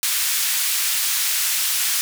white band-pass noise, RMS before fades -21 dBFS, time 0.03-2.01 s, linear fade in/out 0 ms, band 1700 to 16000 Hz, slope 12 dB/octave, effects none

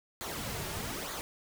pink noise with flanger, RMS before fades -38 dBFS, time 0.21-1.21 s, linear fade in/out 0 ms, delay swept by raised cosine 0.36 to 4.06 ms, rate 1.1 Hz, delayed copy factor -0.6, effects none

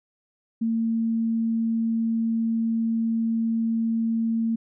sine tone, 226.9 Hz, A#3, 47 cents flat, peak -21 dBFS, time 0.61-4.56 s, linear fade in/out 10 ms, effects none

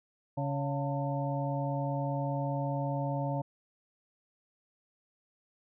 harmonic tone with a mistuned harmonic, 140 Hz, C#3, 18 cents sharp, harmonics 1 / 2 / 4 / 5 / 6, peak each -32 / -38 / -37 / -40 / -39 dBFS, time 0.37-3.42 s, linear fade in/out 10 ms, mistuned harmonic 6, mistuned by +110 cents, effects none

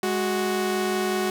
sawtooth tone pair together, 207.7 / 370 Hz, G#3 / F#4, 0 / 0 cents, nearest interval minor seventh, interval 1000 cents, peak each -24 / -20 dBFS, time 0.03-1.3 s, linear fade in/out 2 ms, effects none

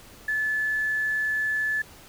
sine tone with quantisation, 1731 Hz, A6, 29 cents flat, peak -23 dBFS, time 0.28-1.82 s, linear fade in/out 5 ms, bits 8, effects pink hiss -49 dBFS RMS until 2.08 s

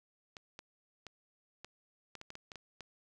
clicks, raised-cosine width 0.2 ms, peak -29 dBFS, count 11, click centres 0.368 / 0.591 / 1.067 / 1.646 / 2.153 / 2.214 / 2.304 / 2.354 / 2.518 / 2.557 / 2.807 s, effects none

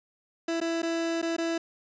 30% pulse tone with dropouts, 332 Hz, E4, 12 cents sharp, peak -24 dBFS, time 0.48-1.58 s, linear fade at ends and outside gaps 5 ms, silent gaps 0.603-0.613 / 0.82-0.829 / 1.217-1.226 / 1.366-1.382 s, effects resampled to 16000 Hz + 10-bit

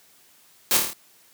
white noise with echo, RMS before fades -20 dBFS, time 0.71-0.77 s, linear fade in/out 0 ms, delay 27 ms, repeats 6, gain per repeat -3 dB, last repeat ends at 0.932 s, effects white hiss -56 dBFS RMS until 1.33 s + high-pass 100 Hz 12 dB/octave

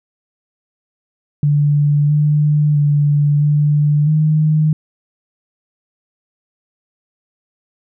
sine tone with pitch steps, 146.2 / 149.2 / 146 / 147.9 / 154.4 Hz, D3 / D3 / D3 / D3 / D#3, -7 / +28 / -10 / +13 / -13 cents, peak -10 dBFS, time 1.43-4.73 s, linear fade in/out 2 ms, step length 660 ms, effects none

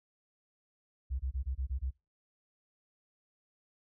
sine tone bursts, 65.41 Hz, C2, in tune, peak -31 dBFS, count 7, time 1.1-1.909 s, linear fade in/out 20 ms, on 95 ms, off 24 ms, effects noise-tail reverb RT60 0.3 s tail -25 dB re dry

